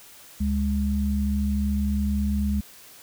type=tone pair together; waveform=sine; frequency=71.45 / 204.8 Hz; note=D2 / G#3; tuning=-47 / -24 cents; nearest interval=octave + tritone; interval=1823 cents; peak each=-24 dBFS; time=0.4-2.61 s; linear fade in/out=10 ms; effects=white hiss -48 dBFS RMS until 3.02 s